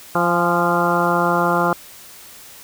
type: harmonic tone with a mistuned harmonic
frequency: 173.7 Hz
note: F3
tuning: 9 cents flat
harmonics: 1 / 2 / 3 / 4 / 5 / 6 / 7 / 8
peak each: -23 / -23 / -23 / -23 / -23 / -23 / -23 / -23 dBFS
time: 0.15-1.73 s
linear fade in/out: 2 ms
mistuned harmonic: 5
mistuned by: -38 cents
effects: white hiss -41 dBFS RMS until 2.63 s